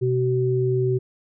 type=tone pair together; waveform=sine; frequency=126.24 / 378.3 Hz; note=B2 / F#4; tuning=+38 / +38 cents; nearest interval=octave + perfect fifth; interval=1900 cents; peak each=-21 dBFS; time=0.01-0.99 s; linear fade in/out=20 ms; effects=none